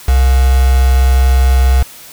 sine tone with quantisation, 64.7 Hz, C2, 19 cents flat, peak -6 dBFS, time 0.08-1.83 s, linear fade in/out 5 ms, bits 3, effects white hiss -35 dBFS RMS until 2.12 s

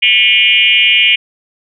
sine tone with frequency modulation, 2637 Hz, E7, in tune, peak -6 dBFS, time 0.02-1.16 s, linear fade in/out 10 ms, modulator 219 Hz, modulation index 2.1, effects none

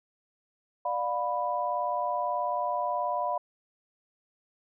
sine chord, B diminished, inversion first, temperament just, 592.7 / 711.2 / 987.8 Hz, D5 / F5 / B5, +16 / +31 / 0 cents, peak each -33 / -31 / -30 dBFS, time 0.85-3.38 s, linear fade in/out 5 ms, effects none

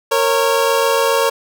25% pulse tone pair together, 461.7 / 549 Hz, A#4 / C#5, -17 / -17 cents, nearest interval minor third, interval 300 cents, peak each -12 dBFS, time 0.11-1.3 s, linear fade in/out 10 ms, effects none

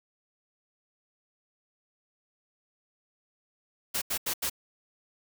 white noise bursts, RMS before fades -30 dBFS, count 4, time 3.94-4.498 s, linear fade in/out 10 ms, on 78 ms, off 82 ms, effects none

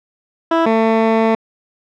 15% pulse tone pair in turn, 329.6 / 223.6 Hz, E4 / A3, 0 / +28 cents, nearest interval perfect fifth, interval 672 cents, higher first, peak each -5 dBFS, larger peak neither, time 0.51-0.66 / 0.66-1.35 s, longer second, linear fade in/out 5 ms, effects low-pass 2000 Hz 12 dB/octave

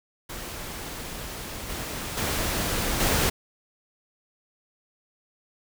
pink noise with level steps, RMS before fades -36 / -33 / -27 / -23 dBFS, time 0.29-3.3 s, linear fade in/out 10 ms, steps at 1.69 / 2.17 / 3 s, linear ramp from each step 5 ms, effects none

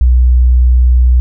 sine tone, 61.8 Hz, B1, 2 cents sharp, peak -4 dBFS, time 0.01-1.2 s, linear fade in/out 0 ms, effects none

